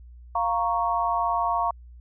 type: chord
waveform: sine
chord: Bb minor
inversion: second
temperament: equal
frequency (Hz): 698.5 / 932.3 / 1108.7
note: F5 / Bb5 / Db6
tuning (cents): 0 / 0 / 0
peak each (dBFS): -26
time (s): 0.35-1.71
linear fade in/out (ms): 5
effects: added 60 Hz sine -43 dBFS peak until 2 s